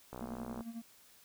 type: click train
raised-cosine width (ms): 1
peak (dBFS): -30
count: 31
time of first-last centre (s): 0.13-0.608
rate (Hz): 62.8
type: tone with tremolo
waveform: triangle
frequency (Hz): 230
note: A#3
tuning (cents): -23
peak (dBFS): -37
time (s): 0.21-0.82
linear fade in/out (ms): 5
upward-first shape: sine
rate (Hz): 11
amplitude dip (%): 75
effects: white hiss -62 dBFS RMS until 1.24 s